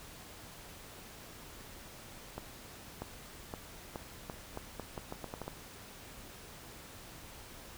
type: accelerating click train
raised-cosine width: 1 ms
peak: -25 dBFS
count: 13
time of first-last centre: 2.38-5.48 s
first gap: 640 ms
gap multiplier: 0.81
effects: pink hiss -51 dBFS RMS until 7.77 s